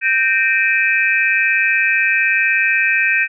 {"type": "tone cluster", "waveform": "sine", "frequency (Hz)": [1561, 1840, 2360, 2556], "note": ["G6", "A#6", "D7", "D#7"], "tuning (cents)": [-8, -23, 8, 46], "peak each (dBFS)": -18, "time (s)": [0.01, 3.28], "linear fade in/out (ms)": 50, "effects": []}